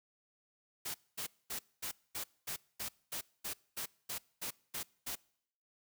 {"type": "noise bursts", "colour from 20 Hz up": "white", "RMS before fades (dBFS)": -40, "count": 14, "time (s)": [0.85, 5.156], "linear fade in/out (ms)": 10, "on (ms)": 94, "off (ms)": 230, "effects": ["noise-tail reverb RT60 0.7 s tail -25 dB re dry"]}